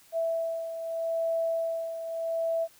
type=beating tone pair; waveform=sine; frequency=659.3 / 660.1 Hz; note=E5 / E5; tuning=0 / +2 cents; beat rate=0.8 Hz; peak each=-28 / -35 dBFS; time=0.12-2.68 s; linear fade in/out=50 ms; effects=white hiss -58 dBFS RMS until 2.79 s